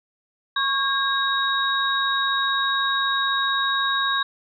sine tone cluster, 1101 / 1618 / 3797 Hz, C#6 / G#6 / A#7, -12 / -46 / +31 cents, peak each -24 dBFS, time 0.56-4.23 s, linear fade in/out 5 ms, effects none

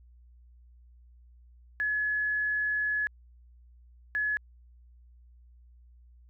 sine tone bursts at uneven times, 1700 Hz, G#6, 40 cents sharp, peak -26 dBFS, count 2, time 1.8-3.07 / 4.15-4.37 s, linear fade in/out 0 ms, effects added 60 Hz sine -53 dBFS peak until 6.29 s

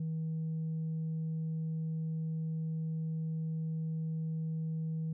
sine tone, 160 Hz, D#3, 49 cents sharp, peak -31 dBFS, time 0-5.13 s, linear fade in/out 5 ms, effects tanh soft clip ceiling -31 dBFS

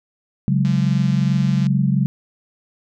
sine chord, C# suspended fourth, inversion none, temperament equal, 138.59 / 185 / 207.7 Hz, C#3 / F#3 / G#3, 0 / 0 / 0 cents, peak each -17 / -19 / -22 dBFS, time 0.48-2.06 s, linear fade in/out 0 ms
click train, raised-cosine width 0.2 ms, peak -20 dBFS, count 175, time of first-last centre 0.65-1.668 s, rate 171 Hz
effects none

